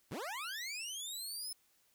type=linear sweep; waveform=20% pulse; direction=up; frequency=89.8 to 5274 Hz; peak=-35 dBFS; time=0.11-1.53 s; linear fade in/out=5 ms; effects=white hiss -72 dBFS RMS until 1.94 s